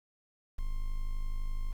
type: tone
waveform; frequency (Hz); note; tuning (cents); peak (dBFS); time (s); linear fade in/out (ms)
triangle; 25.96; G#0; 0; -28; 0.58-1.73; 10
effects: 9-bit